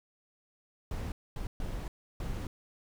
brown noise bursts at uneven times, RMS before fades -36 dBFS, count 4, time 0.91-1.12 / 1.36-1.47 / 1.6-1.88 / 2.2-2.47 s, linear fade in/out 2 ms, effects none

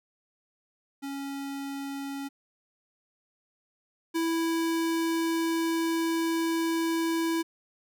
square tone pair in turn, 277.2 / 329.6 Hz, C#4 / E4, 0 / 0 cents, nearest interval minor third, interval 300 cents, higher second, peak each -34 / -26 dBFS, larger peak second, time 1.02-2.29 / 4.14-7.43 s, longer second, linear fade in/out 20 ms, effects none

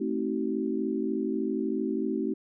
sine chord, A diminished seventh, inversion none, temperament just, 220 / 264 / 316.8 / 380.2 Hz, A3 / C4 / Eb4 / Gb4, 0 / +16 / +31 / +47 cents, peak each -32 dBFS, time 0-2.34 s, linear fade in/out 10 ms, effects none

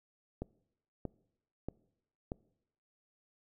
click train, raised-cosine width 2 ms, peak -24 dBFS, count 4, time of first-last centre 0.42-2.319 s, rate 1.58 Hz, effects noise-tail reverb RT60 0.8 s tail -23 dB re dry

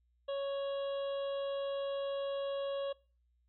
harmonic tone with a mistuned harmonic, 554.4 Hz, C#5, in tune, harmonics 1 / 2 / 3 / 5 / 6 / 7, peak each -34 / -47 / -55 / -53 / -51 / -58 dBFS, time 0.28-2.93 s, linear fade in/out 10 ms, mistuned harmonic 5, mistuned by +27 cents, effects noise-tail reverb RT60 0.4 s tail -23 dB re dry + added 60 Hz sine -70 dBFS peak until 3.48 s

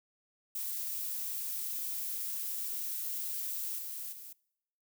violet noise with level steps, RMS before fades -37 / -41 / -48 dBFS, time 0.55-4.33 s, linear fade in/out 5 ms, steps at 3.78 / 4.12 s, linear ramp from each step 10 ms, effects noise-tail reverb RT60 0.8 s tail -24 dB re dry

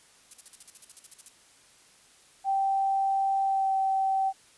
violet noise bursts, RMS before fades -41 dBFS, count 14, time 0.31-1.285 s, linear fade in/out 2 ms, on 26 ms, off 47 ms
sine tone with pitch glide, 780 to 771.9 Hz, G5 to G5, -9 to -27 cents, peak -23 dBFS, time 2.44-4.33 s, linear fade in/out 50 ms, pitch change -18 cents, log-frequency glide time 3.43-3.73 s
effects white hiss -58 dBFS RMS until 4.57 s + resampled to 24000 Hz

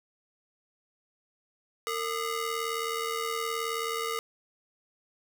sawtooth ring-modulated tone, 835 Hz, G#5, 9 cents sharp, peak -23 dBFS, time 1.87-4.19 s, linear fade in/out 0 ms, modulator 378 Hz, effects 9-bit

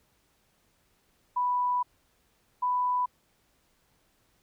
sine tone pair in turn, 987.8 / 992.8 Hz, B5 / B5, 0 / +9 cents, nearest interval unison, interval 9 cents, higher second, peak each -24 dBFS, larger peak neither, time 1.36-1.83 / 2.62-3.06 s, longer first, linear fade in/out 10 ms, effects pink hiss -69 dBFS RMS until 4.42 s

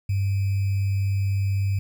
sine tone with sample-and-hold, 98.1 Hz, G2, 2 cents sharp, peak -20 dBFS, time 0.09-1.79 s, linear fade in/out 5 ms, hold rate 2450 Hz, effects none

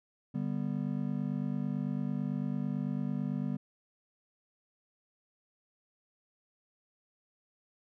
triangle chord, G major, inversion second, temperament just, 147 / 196 / 245 Hz, D3 / G3 / B3, +2 / 0 / -14 cents, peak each -34 / -33 / -34 dBFS, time 0.34-3.57 s, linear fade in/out 10 ms, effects none

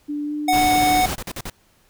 sine tone with pitch glide, 293.7 to 298.3 Hz, D4 to D4, 0 to +27 cents, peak -23 dBFS, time 0.08-1.02 s, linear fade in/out 20 ms, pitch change +27 cents, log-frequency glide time 0.24-0.34 s
square tone, 739 Hz, F#5, 2 cents flat, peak -16 dBFS, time 0.48-1.06 s, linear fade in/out 5 ms
pink noise, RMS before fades -27 dBFS, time 0.52-1.16 s, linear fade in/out 20 ms
pink noise bursts, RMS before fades -30 dBFS, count 5, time 1.09-1.498 s, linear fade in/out 0 ms, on 44 ms, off 47 ms
effects pink hiss -59 dBFS RMS until 1.89 s

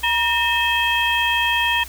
sine tone cluster, 951 / 1825 / 2591 / 3209 Hz, A#5 / A#6 / E7 / G7, +34 / -37 / -30 / +40 cents, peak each -22 dBFS, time 0.03-1.84 s, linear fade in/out 10 ms, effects added 60 Hz sine -37 dBFS peak until 1.88 s + white hiss -39 dBFS RMS until 1.88 s

